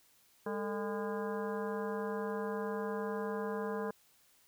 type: harmonic tone with a mistuned harmonic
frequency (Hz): 203.8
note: G#3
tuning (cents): -32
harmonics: 1 / 2 / 3 / 4 / 5 / 6 / 7 / 8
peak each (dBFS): -40 / -37 / -45 / -47 / -44 / -51 / -52 / -49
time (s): 0.46-3.91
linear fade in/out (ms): 5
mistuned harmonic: 2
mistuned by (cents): +150
effects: white hiss -67 dBFS RMS until 4.47 s